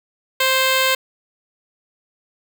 5% pulse tone with notch filter, 525 Hz, C5, 6 cents sharp, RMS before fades -17 dBFS, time 0.4-0.95 s, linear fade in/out 5 ms, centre 5700 Hz, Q 1.4, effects none

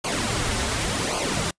pink noise with flanger, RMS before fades -25 dBFS, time 0.04-1.51 s, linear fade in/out 5 ms, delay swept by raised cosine 0.53 to 6.33 ms, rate 0.89 Hz, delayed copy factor -0.7, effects noise-tail reverb RT60 0.1 s tail -26 dB re dry + resampled to 22050 Hz

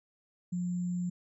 sine tone with sample-and-hold, 177.4 Hz, F3, 27 cents sharp, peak -30 dBFS, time 0.52-1.1 s, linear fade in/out 10 ms, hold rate 7350 Hz, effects resampled to 24000 Hz

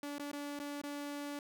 sawtooth tone with dropouts, 288.3 Hz, D4, 32 cents flat, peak -36 dBFS, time 0.03-1.39 s, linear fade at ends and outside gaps 2 ms, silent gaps 0.183-0.195 / 0.316-0.33 / 0.591-0.599 / 0.816-0.836 s, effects none

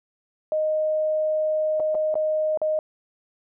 sine tone with dropouts, 620 Hz, D#5, 6 cents flat, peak -20 dBFS, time 0.52-2.79 s, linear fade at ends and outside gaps 1 ms, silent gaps 1.798-1.802 / 1.946-1.951 / 2.142-2.154 / 2.574-2.616 s, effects none

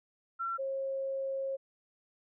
sine tone pair in turn, 1357 / 539.7 Hz, E6 / C#5, +50 / -46 cents, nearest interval octave + major third, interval 1596 cents, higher first, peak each -32 / -32 dBFS, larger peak neither, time 0.39-0.58 / 0.58-1.57 s, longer second, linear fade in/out 20 ms, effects none

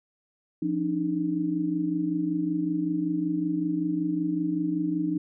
sine tone cluster, 173.2 / 282.4 / 307.7 Hz, F3 / C#4 / D#4, -14 / +32 / -19 cents, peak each -31 / -31 / -26 dBFS, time 0.62-5.18 s, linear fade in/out 5 ms, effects none

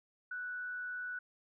sine tone with frequency modulation, 1480 Hz, F#6, in tune, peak -38 dBFS, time 0.31-1.19 s, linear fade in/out 5 ms, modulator 103 Hz, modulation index 0.29, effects none

